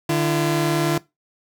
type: tone pair together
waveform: sawtooth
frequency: 150.72 / 339.2 Hz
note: D3 / E4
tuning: +45 / +50 cents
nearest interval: octave + major second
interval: 1405 cents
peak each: -17 dBFS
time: 0.09-0.98 s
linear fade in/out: 5 ms
effects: noise-tail reverb RT60 0.2 s tail -20 dB re dry